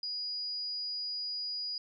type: tone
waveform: sine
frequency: 4900 Hz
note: D#8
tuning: 27 cents flat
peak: -34 dBFS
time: 0.03-1.78 s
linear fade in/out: 2 ms
effects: none